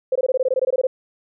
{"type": "tone bursts", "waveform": "sine", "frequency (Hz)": 518, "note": "C5", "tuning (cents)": -17, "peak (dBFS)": -15, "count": 14, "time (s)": [0.12, 0.87], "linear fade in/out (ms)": 5, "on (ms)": 35, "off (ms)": 20, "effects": []}